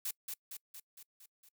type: noise with echo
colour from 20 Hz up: blue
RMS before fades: -37 dBFS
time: 0.05-0.11 s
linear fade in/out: 5 ms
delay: 230 ms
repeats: 6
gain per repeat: -4 dB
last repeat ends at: 1.49 s
effects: noise-tail reverb RT60 0.1 s tail -25 dB re dry